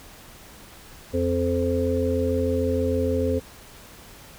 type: harmonic tone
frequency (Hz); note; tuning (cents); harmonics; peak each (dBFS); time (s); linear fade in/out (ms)
86.6; F2; -14; 1 / 3 / 5 / 6; -26 / -26 / -26 / -26; 1.13-3.4; 20
effects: pink hiss -46 dBFS RMS until 4.38 s